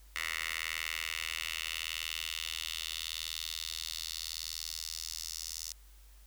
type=tone with high-pass filter sweep; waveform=10% pulse; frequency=80.8 Hz; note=E2; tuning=34 cents flat; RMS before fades=-39 dBFS; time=0.16-5.72 s; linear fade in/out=0 ms; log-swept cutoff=2000 to 5600 Hz; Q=2.5; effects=added 50 Hz sine -54 dBFS peak until 6.26 s + white hiss -64 dBFS RMS until 6.26 s